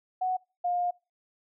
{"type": "tone pair in turn", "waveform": "sine", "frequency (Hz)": [741, 709.2], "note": ["F#5", "F5"], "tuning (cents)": [2, 26], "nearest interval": "minor second", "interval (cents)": 76, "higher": "first", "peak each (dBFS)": -25, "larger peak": "neither", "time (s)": [[0.21, 0.37], [0.64, 0.91]], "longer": "second", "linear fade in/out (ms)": 10, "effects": ["noise-tail reverb RT60 0.3 s tail -25 dB re dry"]}